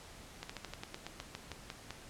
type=slowing click train; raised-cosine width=0.2 ms; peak=-24 dBFS; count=13; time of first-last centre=0.43-1.906 s; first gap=65 ms; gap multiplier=1.11; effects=pink hiss -53 dBFS RMS until 2.09 s + low-pass 10000 Hz 12 dB/octave